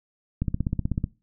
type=click train; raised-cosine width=5 ms; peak=-12 dBFS; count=11; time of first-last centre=0.42-1.041 s; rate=16.1 Hz; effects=noise-tail reverb RT60 0.3 s tail -21 dB re dry